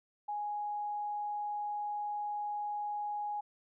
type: tone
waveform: sine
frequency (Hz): 830.6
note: G#5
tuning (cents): 0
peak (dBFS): -34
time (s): 0.28-3.41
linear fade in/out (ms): 10
effects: none